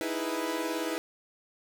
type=chord; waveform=sawtooth; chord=E major seventh; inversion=third; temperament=equal; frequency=311.1 / 329.6 / 415.3 / 493.9 Hz; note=D#4 / E4 / G#4 / B4; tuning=0 / 0 / 0 / 0 cents; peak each=-32 / -30 / -35 / -32 dBFS; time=0.01-0.98 s; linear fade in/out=0 ms; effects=none